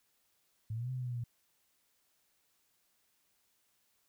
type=exponential two-way sweep; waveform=sine; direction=up then down; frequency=106.5 to 130 to 117.7 Hz; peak=-35 dBFS; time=0.7-1.24 s; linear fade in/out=5 ms; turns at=0.91 s; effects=white hiss -75 dBFS RMS until 4.08 s